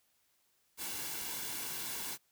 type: noise with comb filter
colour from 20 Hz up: white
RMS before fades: -40 dBFS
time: 0.77-2.18 s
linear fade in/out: 50 ms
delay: 1.6 ms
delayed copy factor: -0.5
effects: white hiss -74 dBFS RMS until 2.31 s